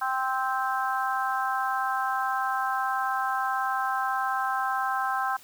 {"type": "harmonic tone", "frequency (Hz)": 261.6, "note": "C4", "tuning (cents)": 0, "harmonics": [3, 4, 5, 6], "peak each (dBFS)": [-29, -30, -31, -32], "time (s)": [0.01, 5.37], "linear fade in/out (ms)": 10, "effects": ["white hiss -52 dBFS RMS until 5.43 s"]}